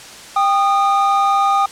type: tone pair together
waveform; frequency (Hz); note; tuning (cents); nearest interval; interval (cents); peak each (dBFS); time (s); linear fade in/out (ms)
triangle; 792 / 1230.7; G5 / D#6; +18 / -19; minor sixth; 763; -13; 0.36-1.66; 5
effects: white hiss -36 dBFS RMS until 1.71 s + low-pass 8000 Hz 12 dB/octave